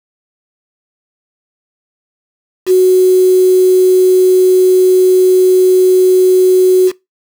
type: tone with quantisation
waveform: sine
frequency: 370 Hz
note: F#4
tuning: in tune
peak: -4 dBFS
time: 2.66-6.92 s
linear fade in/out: 50 ms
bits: 4
effects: noise-tail reverb RT60 0.2 s tail -22 dB re dry